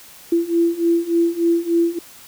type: beating tone pair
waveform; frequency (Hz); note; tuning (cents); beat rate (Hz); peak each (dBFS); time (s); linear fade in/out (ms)
sine; 335.8 / 339.2; E4 / E4; +32 / +50; 3.4; -19 / -17; 0.32-1.99; 5
effects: white hiss -43 dBFS RMS until 2.27 s